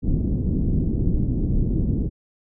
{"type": "low-pass noise", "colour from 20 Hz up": "pink", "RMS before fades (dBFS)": -21, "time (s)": [0.02, 2.1], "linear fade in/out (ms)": 50, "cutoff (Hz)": 310, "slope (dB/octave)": 24, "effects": []}